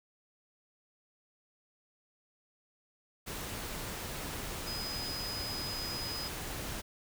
sine tone in noise, 5000 Hz, D#8, 8 cents sharp, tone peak -38 dBFS, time 4.66-6.29 s, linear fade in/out 20 ms, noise pink, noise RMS -40 dBFS, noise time 3.26-6.82 s, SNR -1 dB, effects none

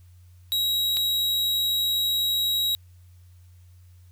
45% pulse tone pair in turn, 3839 / 3839 Hz, B7 / B7, -50 / -50 cents, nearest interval unison, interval 0 cents, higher neither, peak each -22 dBFS, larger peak neither, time 0.52-0.97 / 0.97-2.75 s, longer second, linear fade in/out 0 ms, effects added 89 Hz sine -48 dBFS peak until 4.11 s + white hiss -66 dBFS RMS until 4.11 s

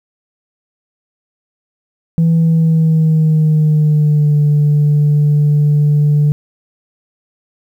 sine tone with pitch glide, 164.81 to 147.68 Hz, E3 to D3, 0 to +10 cents, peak -6 dBFS, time 2.18-6.32 s, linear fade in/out 0 ms, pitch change -190 cents, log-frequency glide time 2.32-4.37 s, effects tanh soft clip ceiling -6 dBFS + 8-bit

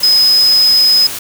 sine tone in noise, 5060 Hz, D#8, 28 cents sharp, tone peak -6 dBFS, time 0.03-1.07 s, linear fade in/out 5 ms, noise white, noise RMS -23 dBFS, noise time 0-1.19 s, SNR +14 dB, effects none

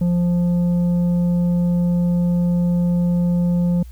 sine tone with tanh clipping, 175 Hz, F3, 4 cents sharp, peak -16 dBFS, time 0.01-3.83 s, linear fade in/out 5 ms, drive 6 dB, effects added 60 Hz sine -34 dBFS peak until 3.91 s + white hiss -55 dBFS RMS until 3.91 s

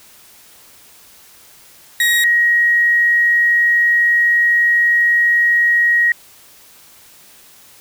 35% pulse / sine tone pair in turn, 1892 / 1892 Hz, A#6 / A#6, +25 / +25 cents, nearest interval unison, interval 0 cents, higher neither, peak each -10 dBFS, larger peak neither, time 2-2.24 / 2.24-6.12 s, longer second, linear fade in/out 2 ms, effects white hiss -45 dBFS RMS until 7.8 s

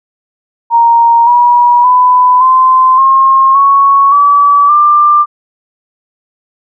sine tone with pitch steps, 932.3 / 965.2 / 999.2 / 1034.5 / 1070.9 / 1108.7 / 1147.8 / 1188.3 Hz, A#5 / B5 / B5 / C6 / C6 / C#6 / D6 / D6, 0 / -40 / +20 / -20 / +40 / 0 / -40 / +20 cents, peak -3 dBFS, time 0.7-5.26 s, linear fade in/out 50 ms, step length 570 ms, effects none

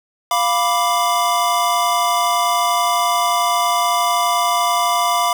square chord, B diminished, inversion second, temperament equal, 698.5 / 987.8 / 1174.7 Hz, F5 / B5 / D6, 0 / 0 / 0 cents, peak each -20 dBFS, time 0.31-5.33 s, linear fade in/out 2 ms, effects none

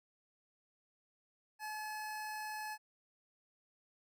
25% pulse tone, 856 Hz, A5, 48 cents flat, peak -37 dBFS, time 1.59-2.78 s, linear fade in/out 50 ms, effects none

